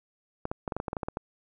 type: clicks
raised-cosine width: 1 ms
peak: -17 dBFS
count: 12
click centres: 0.454 / 0.515 / 0.678 / 0.722 / 0.766 / 0.801 / 0.882 / 0.931 / 0.968 / 1.032 / 1.085 / 1.171 s
effects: none